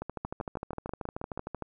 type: two click trains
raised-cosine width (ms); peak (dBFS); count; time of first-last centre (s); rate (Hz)
1; -21 / -21; 22 / 8; 0.02-1.623 / 0.25-1.375; 13.1 / 6.22
effects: none